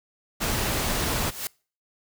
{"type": "noise", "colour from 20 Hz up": "pink", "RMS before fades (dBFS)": -26, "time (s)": [0.4, 1.31], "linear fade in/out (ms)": 20}
{"type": "noise with exponential growth", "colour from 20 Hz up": "white", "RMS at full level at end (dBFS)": -28, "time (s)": [1.06, 1.47], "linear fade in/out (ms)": 1, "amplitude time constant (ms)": 89}
{"effects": ["noise-tail reverb RT60 0.4 s tail -25 dB re dry"]}